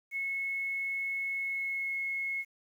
sine tone with pitch glide, 2189 to 2175 Hz, C#7 to C#7, -22 to -33 cents, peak -31 dBFS, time 0.11-2.45 s, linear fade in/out 50 ms, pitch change -11 cents, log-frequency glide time 1.31-1.96 s, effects 10-bit

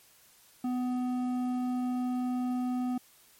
sine tone with hard clipping, 249.9 Hz, B3, 21 cents sharp, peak -30 dBFS, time 0.64-2.98 s, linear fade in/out 5 ms, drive 8 dB, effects white hiss -60 dBFS RMS until 3.39 s + MP3 64 kbps

